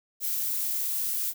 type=noise; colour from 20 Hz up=violet; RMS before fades=-29 dBFS; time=0.2-1.34 s; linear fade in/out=50 ms; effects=none